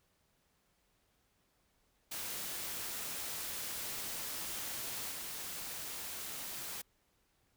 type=noise with level steps; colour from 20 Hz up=white; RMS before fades=-41 / -43 dBFS; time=2.11-6.82 s; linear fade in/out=10 ms; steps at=5.11 s; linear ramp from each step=2 ms; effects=pink hiss -75 dBFS RMS until 7.56 s